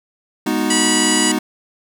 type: chord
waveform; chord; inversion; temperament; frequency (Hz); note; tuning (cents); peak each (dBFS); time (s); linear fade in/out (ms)
square; G# minor seventh; none; equal; 207.7 / 246.9 / 311.1 / 370; G#3 / B3 / D#4 / F#4; 0 / 0 / 0 / 0; -24 / -22 / -21 / -26; 0.46-1.39; 5
type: harmonic tone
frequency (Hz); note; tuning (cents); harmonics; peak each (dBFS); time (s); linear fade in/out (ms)
973; B5; -26; 1 / 2 / 3 / 4 / 5 / 6 / 7 / 8 / 9 / 10; -30 / -23 / -22 / -33 / -24 / -34 / -23 / -23 / -27 / -25; 0.7-1.32; 5
effects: none